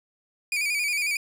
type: tone with vibrato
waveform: 40% pulse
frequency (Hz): 2363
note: D7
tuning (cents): +10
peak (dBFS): -23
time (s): 0.52-1.17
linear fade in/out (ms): 2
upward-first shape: square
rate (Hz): 11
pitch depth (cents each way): 57
effects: resampled to 32000 Hz + 9-bit